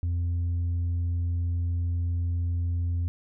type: tone with tanh clipping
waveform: sine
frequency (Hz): 86.3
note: F2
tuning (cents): -20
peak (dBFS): -25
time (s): 0.03-3.08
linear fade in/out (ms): 0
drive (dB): 2
effects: none